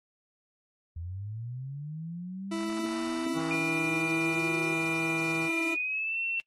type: linear sweep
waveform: sine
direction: up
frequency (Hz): 80 to 370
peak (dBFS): -35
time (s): 0.96-4.74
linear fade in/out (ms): 5
type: tone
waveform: 40% pulse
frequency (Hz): 329.6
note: E4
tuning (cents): 0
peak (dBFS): -30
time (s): 2.51-5.75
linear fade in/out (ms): 10
type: harmonic tone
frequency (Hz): 160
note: D#3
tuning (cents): +49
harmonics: 1 / 3 / 5 / 7 / 9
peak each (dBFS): -37 / -42 / -44 / -45 / -47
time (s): 3.33-5.5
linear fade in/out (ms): 50
type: tone with pitch glide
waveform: sine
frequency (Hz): 2409 to 2704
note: D7 to E7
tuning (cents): +43 to +43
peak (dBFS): -29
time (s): 3.51-6.4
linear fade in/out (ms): 0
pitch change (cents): +200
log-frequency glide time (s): 5.66-6.19
effects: noise-tail reverb RT60 0.1 s tail -21 dB re dry + AAC 32 kbps